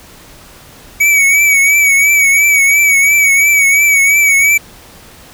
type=tone with vibrato; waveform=square; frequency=2265 Hz; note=C#7; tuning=37 cents sharp; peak=-7 dBFS; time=1-4.58 s; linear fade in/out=10 ms; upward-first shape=triangle; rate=2.9 Hz; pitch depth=62 cents each way; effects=pink hiss -38 dBFS RMS until 5.33 s